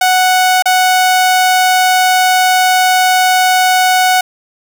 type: tone with dropouts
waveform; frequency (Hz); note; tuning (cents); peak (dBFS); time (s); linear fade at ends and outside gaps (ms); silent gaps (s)
sawtooth; 740; F#5; 0; -4; 0.01-4.21; 5; 0.624-0.656
effects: none